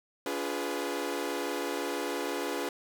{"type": "chord", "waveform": "sawtooth", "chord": "D diminished seventh", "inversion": "none", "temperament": "equal with one note detuned", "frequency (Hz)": [287.1, 349.2, 415.3, 493.9], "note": ["D4", "F4", "Ab4", "Cb5"], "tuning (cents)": [-39, 0, 0, 0], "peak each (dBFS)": -33, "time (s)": [0.26, 2.69], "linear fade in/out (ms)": 2, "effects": []}